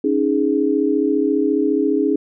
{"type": "chord", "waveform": "sine", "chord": "C# suspended second", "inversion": "none", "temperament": "just", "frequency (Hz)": [277.2, 311.8, 415.8], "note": ["C#4", "D#4", "G#4"], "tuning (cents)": [0, 4, 2], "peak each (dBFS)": -19, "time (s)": [0.04, 2.16], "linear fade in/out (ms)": 5, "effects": []}